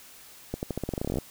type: accelerating click train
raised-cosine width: 2 ms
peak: -16 dBFS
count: 17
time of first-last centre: 0.54-1.186 s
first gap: 89 ms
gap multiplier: 0.88
effects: white hiss -50 dBFS RMS until 1.3 s